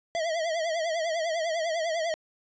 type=tone with vibrato; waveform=square; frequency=654 Hz; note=E5; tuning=14 cents flat; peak=-27 dBFS; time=0.15-2.14 s; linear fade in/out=0 ms; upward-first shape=triangle; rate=10 Hz; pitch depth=110 cents each way; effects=resampled to 16000 Hz